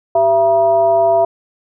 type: tone with frequency modulation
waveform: sine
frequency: 672 Hz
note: E5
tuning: 33 cents sharp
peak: -9 dBFS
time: 0.15-1.25 s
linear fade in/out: 5 ms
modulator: 282 Hz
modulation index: 0.59
effects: none